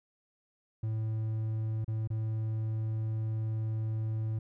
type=tone with dropouts; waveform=triangle; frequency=110.1 Hz; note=A2; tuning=2 cents sharp; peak=-28 dBFS; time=0.83-4.39 s; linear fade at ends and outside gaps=5 ms; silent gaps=1.846-1.879 / 2.075-2.102 s; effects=none